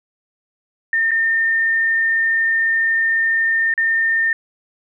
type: tone with dropouts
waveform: sine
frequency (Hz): 1814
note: A#6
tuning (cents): -48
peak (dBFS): -14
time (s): 0.93-4.33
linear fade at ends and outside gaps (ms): 2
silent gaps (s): 1.109-1.115 / 3.739-3.777
effects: none